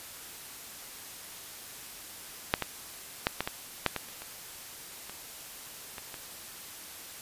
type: clicks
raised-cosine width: 0.3 ms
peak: -6 / -13 / -8 / -12 / -15 / -7 / -15 / -30 / -26 / -26 / -23 / -24 dBFS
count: 12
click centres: 2.539 / 2.623 / 3.269 / 3.406 / 3.475 / 3.863 / 3.963 / 4.087 / 4.22 / 5.096 / 5.982 / 6.142 s
effects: white hiss -45 dBFS RMS until 7.21 s + resampled to 32000 Hz